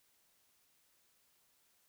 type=silence; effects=white hiss -73 dBFS RMS until 1.88 s